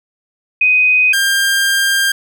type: tone pair in turn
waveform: sine / sawtooth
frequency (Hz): 2502 / 1597.4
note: D#7 / G6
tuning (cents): +9 / +32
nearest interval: minor sixth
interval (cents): 777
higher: first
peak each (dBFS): -8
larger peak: neither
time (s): 0.61-1.13 / 1.13-2.12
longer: second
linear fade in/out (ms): 5
effects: none